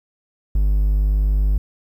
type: tone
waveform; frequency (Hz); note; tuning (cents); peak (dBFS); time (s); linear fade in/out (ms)
triangle; 50.4; G1; +49; -12; 0.55-1.58; 5
effects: 9-bit